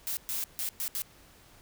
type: noise bursts at uneven times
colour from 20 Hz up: blue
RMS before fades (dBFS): -33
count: 5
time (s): 0.07-0.17 / 0.29-0.44 / 0.59-0.69 / 0.8-0.88 / 0.95-1.02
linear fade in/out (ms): 0
effects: pink hiss -57 dBFS RMS until 1.61 s